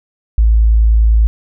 sine tone, 55 Hz, A1, in tune, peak -6 dBFS, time 0.38-1.27 s, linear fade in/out 0 ms, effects none

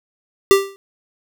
square tone with exponential decay, 392.7 Hz, G4, 3 cents sharp, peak -5 dBFS, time 0.51-0.76 s, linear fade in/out 0 ms, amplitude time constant 54 ms, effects none

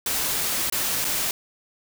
white noise with dropouts, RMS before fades -25 dBFS, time 0.06-1.31 s, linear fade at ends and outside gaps 2 ms, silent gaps 0.699-0.723 / 1.045-1.049 s, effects none

